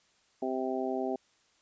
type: harmonic tone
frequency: 130.3 Hz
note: C3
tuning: 7 cents flat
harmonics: 2 / 3 / 4 / 5 / 6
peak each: -35 / -34 / -41 / -36 / -38 dBFS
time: 0.42-1.16 s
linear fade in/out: 5 ms
effects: white hiss -68 dBFS RMS until 1.61 s + resampled to 16000 Hz